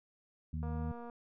harmonic tone, 78.6 Hz, D#2, 18 cents sharp, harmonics 1 / 2 / 3, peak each -37 / -40 / -45 dBFS, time 0.53-0.92 s, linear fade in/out 5 ms
click train, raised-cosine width 1 ms, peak -35 dBFS, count 112, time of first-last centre 0.63-1.098 s, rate 237 Hz
effects none

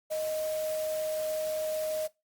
sine tone in noise, 622.3 Hz, D#5, in tune, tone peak -29 dBFS, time 0.1-2.08 s, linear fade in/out 20 ms, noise white, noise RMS -43 dBFS, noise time 0.1-2.08 s, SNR +11 dB, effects noise-tail reverb RT60 0.2 s tail -19 dB re dry + Opus 48 kbps

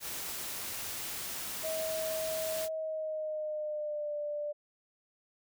white noise, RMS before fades -39 dBFS, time 0-2.69 s, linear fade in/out 50 ms
sine tone with pitch glide, 637 to 590.9 Hz, D#5 to D5, +41 to +10 cents, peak -33 dBFS, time 1.63-4.53 s, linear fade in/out 20 ms, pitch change -131 cents, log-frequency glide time 2.7-4.15 s
effects none

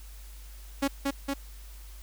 sawtooth tone with echo, 277.2 Hz, C#4, in tune, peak -20 dBFS, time 0.82-0.88 s, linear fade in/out 10 ms, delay 230 ms, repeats 2, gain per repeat -2 dB, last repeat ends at 1.34 s, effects added 50 Hz sine -43 dBFS peak until 2.02 s + white hiss -54 dBFS RMS until 2.02 s

